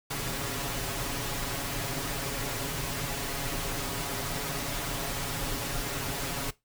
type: noise with comb filter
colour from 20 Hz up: pink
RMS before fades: -33 dBFS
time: 0.1-6.51 s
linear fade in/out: 10 ms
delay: 7.2 ms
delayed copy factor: +0.7
effects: noise-tail reverb RT60 0.2 s tail -19 dB re dry